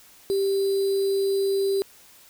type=tone with sample-and-hold; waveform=sine; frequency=392 Hz; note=G4; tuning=in tune; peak=-20 dBFS; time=0.3-1.82 s; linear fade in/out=0 ms; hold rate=4410 Hz; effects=white hiss -52 dBFS RMS until 2.29 s